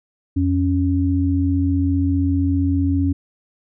sine tone pair together, 87.16 / 276.7 Hz, F2 / C#4, -3 / -3 cents, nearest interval octave + minor sixth, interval 2000 cents, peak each -18 dBFS, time 0.36-3.13 s, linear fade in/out 10 ms, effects none

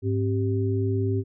sine tone cluster, 103.4 / 264.7 / 388.3 Hz, G#2 / C4 / G4, -7 / +20 / -16 cents, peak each -23 / -30 / -28 dBFS, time 0.02-1.24 s, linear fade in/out 50 ms, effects none

